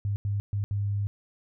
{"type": "tone bursts at uneven times", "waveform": "sine", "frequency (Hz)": 101.3, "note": "G#2", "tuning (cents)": -43, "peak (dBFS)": -25, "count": 4, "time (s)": [[0.05, 0.16], [0.25, 0.4], [0.53, 0.64], [0.71, 1.07]], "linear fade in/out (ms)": 0, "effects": []}